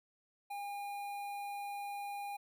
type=tone with notch filter; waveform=square; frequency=810 Hz; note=G#5; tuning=43 cents flat; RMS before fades=-42 dBFS; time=0.5-2.37 s; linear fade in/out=10 ms; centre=6200 Hz; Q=0.76; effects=none